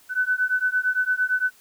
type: beating tone pair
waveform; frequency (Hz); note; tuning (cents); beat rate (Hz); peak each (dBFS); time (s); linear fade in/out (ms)
sine; 1500 / 1508.8; F#6 / F#6; +23 / +33; 8.8; -23; 0.09-1.51; 50
effects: white hiss -55 dBFS RMS until 1.6 s